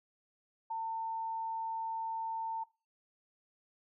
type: tone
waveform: sine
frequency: 900 Hz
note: A5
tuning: 39 cents sharp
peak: -34 dBFS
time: 0.7-2.64 s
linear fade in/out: 10 ms
effects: noise-tail reverb RT60 0.3 s tail -20 dB re dry